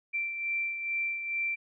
sine beating tone pair, 2349 / 2351.3 Hz, D7 / D7, 0 / +1 cents, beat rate 2.3 Hz, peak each -30 / -39 dBFS, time 0.13-1.56 s, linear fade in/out 20 ms, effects none

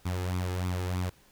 sawtooth tone with flanger, 90.8 Hz, F#2, 32 cents flat, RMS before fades -31 dBFS, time 0.05-1.1 s, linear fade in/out 10 ms, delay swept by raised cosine 0.83 to 2.43 ms, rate 3.2 Hz, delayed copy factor +0.6, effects pink hiss -61 dBFS RMS until 1.31 s

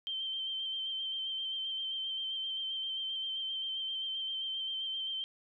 sine tone with vibrato, 3125 Hz, G7, 6 cents flat, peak -34 dBFS, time 0.07-5.24 s, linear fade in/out 0 ms, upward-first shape square, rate 7.6 Hz, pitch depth 19 cents each way, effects none

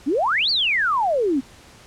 sine exponential two-way sweep, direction up then down, 247.6 to 4699 to 247.6 Hz, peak -17 dBFS, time 0.06-1.41 s, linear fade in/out 20 ms, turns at 0.5 s, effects pink hiss -47 dBFS RMS until 1.86 s + low-pass 9000 Hz 12 dB/octave

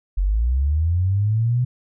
sine linear sweep, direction up, 43.65 to 126.4 Hz, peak -16 dBFS, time 0.17-1.65 s, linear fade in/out 10 ms, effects none

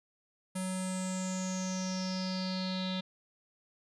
square tone with low-pass filter sweep, 186.4 Hz, F#3, 13 cents sharp, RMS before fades -35 dBFS, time 0.55-3.01 s, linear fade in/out 10 ms, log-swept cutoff 9700 to 3700 Hz, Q 8.7, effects none

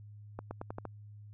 accelerating click train, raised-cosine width 1 ms, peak -25 dBFS, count 6, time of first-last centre 0.39-0.853 s, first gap 120 ms, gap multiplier 0.87, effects added 104 Hz sine -48 dBFS peak until 1.33 s

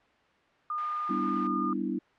sine tone, 1216 Hz, D#6, 40 cents flat, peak -29 dBFS, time 0.7-1.73 s, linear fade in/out 2 ms
pink high-pass noise, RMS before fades -45 dBFS, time 0.78-1.47 s, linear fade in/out 0 ms, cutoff 750 Hz, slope 48 dB/octave
sine chord, E minor seventh, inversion first, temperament equal, 196 / 246.9 / 293.7 / 329.6 Hz, G3 / B3 / D4 / E4, 0 / 0 / 0 / 0 cents, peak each -34 dBFS, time 1.09-1.99 s, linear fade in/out 10 ms
effects white hiss -63 dBFS RMS until 2.18 s + low-pass 2000 Hz 12 dB/octave

